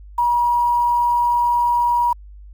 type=tone with quantisation; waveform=sine; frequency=959 Hz; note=A#5; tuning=49 cents sharp; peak=-14 dBFS; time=0.18-2.13 s; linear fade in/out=5 ms; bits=7; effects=added 50 Hz sine -37 dBFS peak until 2.53 s